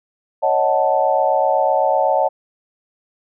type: chord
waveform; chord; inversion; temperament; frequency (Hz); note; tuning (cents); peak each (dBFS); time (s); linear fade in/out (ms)
sine; D# half-diminished seventh; third; equal; 554.4 / 622.3 / 740 / 880; C#5 / D#5 / F#5 / A5; 0 / 0 / 0 / 0; -19; 0.42-2.29; 20
effects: none